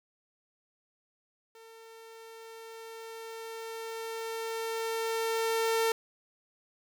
sawtooth tone with level ramp, 451.7 Hz, A4, 45 cents sharp, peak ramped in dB -47 to -21 dBFS, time 1.55-5.92 s, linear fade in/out 2 ms, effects none

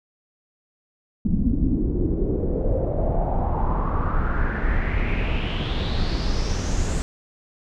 brown noise with low-pass filter sweep, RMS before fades -22 dBFS, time 1.25-7.02 s, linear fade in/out 0 ms, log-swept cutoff 210 to 7800 Hz, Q 5, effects none

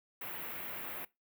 white band-stop noise, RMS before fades -42 dBFS, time 0.21-1.05 s, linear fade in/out 5 ms, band 2700 to 14000 Hz, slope 24 dB/octave, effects noise-tail reverb RT60 0.2 s tail -20 dB re dry + high-pass 100 Hz 12 dB/octave

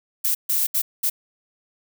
violet noise bursts at uneven times, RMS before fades -21 dBFS, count 4, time 0.24-0.35 / 0.49-0.67 / 0.74-0.82 / 1.03-1.1 s, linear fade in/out 10 ms, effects none

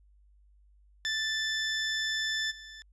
20% pulse tone with level steps, 1760 Hz, A6, in tune, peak -24 / -40 dBFS, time 1.05-2.82 s, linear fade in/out 0 ms, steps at 2.5 s, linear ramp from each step 20 ms, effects added 50 Hz sine -58 dBFS peak until 2.92 s + resampled to 22050 Hz

